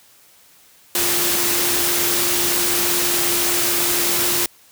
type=tone in noise; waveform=sine; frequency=349.2 Hz; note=F4; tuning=in tune; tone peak=-27 dBFS; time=0.95-4.46 s; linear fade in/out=2 ms; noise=white; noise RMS=-19 dBFS; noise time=0.95-4.46 s; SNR=-11 dB; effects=white hiss -51 dBFS RMS until 4.71 s + high-pass 60 Hz 12 dB/octave